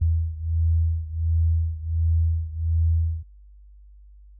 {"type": "beating tone pair", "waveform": "sine", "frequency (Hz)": [81.5, 82.9], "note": ["E2", "E2"], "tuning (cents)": [-19, 10], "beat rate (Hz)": 1.4, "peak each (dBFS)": [-21, -24], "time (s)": [0.01, 3.23], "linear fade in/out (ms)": 10, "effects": ["added 50 Hz sine -45 dBFS peak until 4.39 s"]}